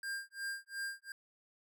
square tone with tremolo, 1600 Hz, G6, 35 cents sharp, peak -37 dBFS, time 0.03-1.12 s, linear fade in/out 2 ms, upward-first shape sine, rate 2.8 Hz, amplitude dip 100%, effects none

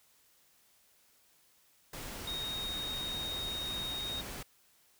sine tone in noise, 3729 Hz, A#7, in tune, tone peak -36 dBFS, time 2.27-4.21 s, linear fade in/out 5 ms, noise pink, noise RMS -43 dBFS, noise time 1.93-4.43 s, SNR +4 dB, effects white hiss -67 dBFS RMS until 4.99 s

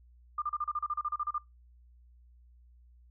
sine tone bursts, 1200 Hz, D6, 37 cents sharp, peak -29 dBFS, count 14, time 0.38-1.382 s, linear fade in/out 5 ms, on 40 ms, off 34 ms, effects noise-tail reverb RT60 0.2 s tail -23 dB re dry + added 60 Hz sine -56 dBFS peak until 3.1 s

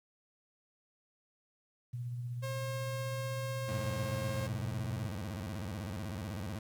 sine tone with tremolo, 121.4 Hz, B2, 29 cents flat, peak -35 dBFS, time 1.93-5.07 s, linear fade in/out 10 ms, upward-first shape sine, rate 16 Hz, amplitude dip 30%
sawtooth tone, 536 Hz, C5, 42 cents sharp, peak -35 dBFS, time 2.42-4.48 s, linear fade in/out 20 ms
25% pulse tone with vibrato, 97 Hz, G2, 18 cents flat, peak -34 dBFS, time 3.68-6.59 s, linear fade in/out 5 ms, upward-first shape square, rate 16 Hz, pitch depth 200 cents each way
effects 11-bit

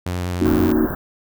sawtooth tone with vibrato, 89.3 Hz, F2, 39 cents sharp, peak -18 dBFS, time 0.06-0.72 s, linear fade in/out 5 ms, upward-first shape sine, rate 10 Hz, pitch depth 15 cents each way
sine chord, D# minor seventh, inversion second, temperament equal, 233.1 / 277.2 / 311.1 / 370 Hz, A#3 / C#4 / D#4 / F#4, 0 / 0 / 0 / 0 cents, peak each -20 / -24 / -18 / -21 dBFS, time 0.4-0.87 s, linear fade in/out 20 ms
pink band-stop noise, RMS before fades -26 dBFS, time 0.45-0.95 s, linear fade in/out 5 ms, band 1700 to 14000 Hz, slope 96 dB/octave
effects none

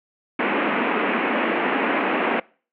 pink band-pass noise, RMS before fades -22 dBFS, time 0.39-2.4 s, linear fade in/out 5 ms, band 210 to 2700 Hz, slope 48 dB/octave, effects noise-tail reverb RT60 0.4 s tail -24 dB re dry

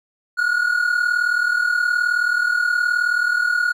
triangle tone pair together, 1415.1 / 1454 Hz, F6 / F#6, +22 / -31 cents, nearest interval unison, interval 47 cents, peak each -20 / -16 dBFS, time 0.37-3.73 s, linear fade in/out 20 ms, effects none

